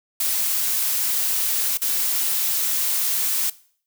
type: noise with dropouts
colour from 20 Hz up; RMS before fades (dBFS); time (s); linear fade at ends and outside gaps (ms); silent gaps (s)
blue; -22; 0.2-3.5; 5; 1.774-1.816
effects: noise-tail reverb RT60 0.5 s tail -19 dB re dry